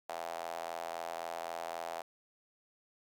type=tone with high-pass filter; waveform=sawtooth; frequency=83.8 Hz; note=E2; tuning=29 cents sharp; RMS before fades=-41 dBFS; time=0.09-2.02 s; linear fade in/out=5 ms; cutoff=700 Hz; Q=4.3; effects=none